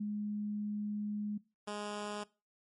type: tone pair in turn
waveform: sine / 10% pulse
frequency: 208.5 / 207.6 Hz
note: G#3 / G#3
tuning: +7 / 0 cents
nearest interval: unison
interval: 7 cents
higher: first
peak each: -34 / -30 dBFS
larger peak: second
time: 0-1.38 / 1.67-2.24 s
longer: first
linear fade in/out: 10 ms
effects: noise-tail reverb RT60 0.3 s tail -21 dB re dry + MP3 48 kbps